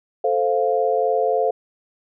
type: chord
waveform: sine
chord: F major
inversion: first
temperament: equal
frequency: 440 / 523.3 / 698.5 Hz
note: A4 / C5 / F5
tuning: 0 / 0 / 0 cents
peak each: -21 dBFS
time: 0.24-1.51 s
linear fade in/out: 5 ms
effects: none